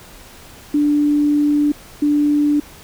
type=tone bursts at uneven times; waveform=sine; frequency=293.7 Hz; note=D4; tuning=in tune; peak=-12 dBFS; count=2; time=0.74-1.72 / 2.02-2.6 s; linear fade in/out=5 ms; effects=pink hiss -41 dBFS RMS until 2.83 s